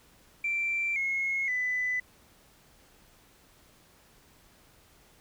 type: tone with pitch steps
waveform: sine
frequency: 2349 / 2167 / 1998.2 Hz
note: D7 / C#7 / B6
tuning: 0 / -40 / +20 cents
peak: -26 dBFS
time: 0.44-2 s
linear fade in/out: 5 ms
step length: 520 ms
effects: tanh soft clip ceiling -22 dBFS + pink hiss -60 dBFS RMS until 5.2 s